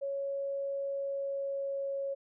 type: tone with pitch glide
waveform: sine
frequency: 554.4 to 551.2 Hz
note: C#5 to C#5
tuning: 0 to -10 cents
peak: -32 dBFS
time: 0.01-2.15 s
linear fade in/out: 20 ms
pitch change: -10 cents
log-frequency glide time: 0.9-2.03 s
effects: none